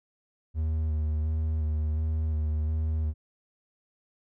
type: tone with vibrato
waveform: triangle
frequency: 77.78 Hz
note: D#2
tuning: in tune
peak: -23 dBFS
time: 0.54-3.14 s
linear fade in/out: 50 ms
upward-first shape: square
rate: 1.4 Hz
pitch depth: 21 cents each way
effects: none